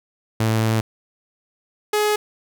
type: tone pair in turn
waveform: sawtooth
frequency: 111.2 / 420.9 Hz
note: A2 / G#4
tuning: +19 / +23 cents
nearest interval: octave + major seventh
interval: 2304 cents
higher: second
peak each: -13 dBFS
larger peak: neither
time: 0.4-0.81 / 1.93-2.16 s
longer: first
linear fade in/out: 5 ms
effects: none